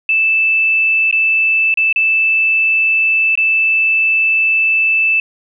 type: tone with dropouts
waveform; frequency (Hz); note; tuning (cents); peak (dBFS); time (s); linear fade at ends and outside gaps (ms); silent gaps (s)
sine; 2637; E7; 0; -10; 0.09-5.2; 2; 1.112-1.126 / 1.741-1.773 / 1.927-1.96 / 3.354-3.375
effects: none